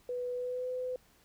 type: tone with pitch glide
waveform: sine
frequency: 493.9 to 505.4 Hz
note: B4 to B4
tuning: 0 to +40 cents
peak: -33 dBFS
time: 0.09-0.96 s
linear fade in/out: 2 ms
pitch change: +40 cents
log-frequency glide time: 0.35-0.69 s
effects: pink hiss -65 dBFS RMS until 1.24 s